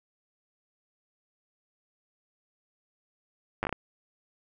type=slowing click train; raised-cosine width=0.5 ms; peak=-14 dBFS; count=6; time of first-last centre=3.63-3.727 s; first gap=9 ms; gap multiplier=1.39; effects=none